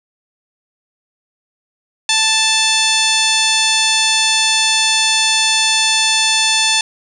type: harmonic tone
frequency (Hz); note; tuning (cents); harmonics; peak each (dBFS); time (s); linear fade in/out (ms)
880; A5; 0; 1 / 2 / 3 / 4 / 5 / 6 / 7 / 8 / 10; -22 / -23 / -18 / -17 / -20 / -22 / -22 / -23 / -22; 2.09-6.81; 2
effects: 7-bit